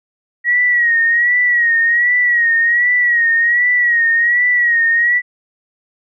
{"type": "tone with vibrato", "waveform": "sine", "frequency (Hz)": 1904, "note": "A#6", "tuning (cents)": 36, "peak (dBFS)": -10, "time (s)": [0.44, 5.22], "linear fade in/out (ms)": 50, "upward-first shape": "sine", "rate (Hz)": 1.3, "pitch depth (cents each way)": 63, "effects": []}